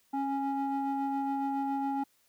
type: ring-modulated tone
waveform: triangle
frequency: 277.3 Hz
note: C#4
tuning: 1 cent sharp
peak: -24 dBFS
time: 0.13-2.04 s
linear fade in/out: 10 ms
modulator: 551 Hz
effects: white hiss -69 dBFS RMS until 2.28 s